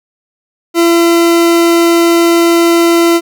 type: tone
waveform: 40% pulse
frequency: 338.4 Hz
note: E4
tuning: 45 cents sharp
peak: -5 dBFS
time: 0.74-3.21 s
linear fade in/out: 50 ms
effects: none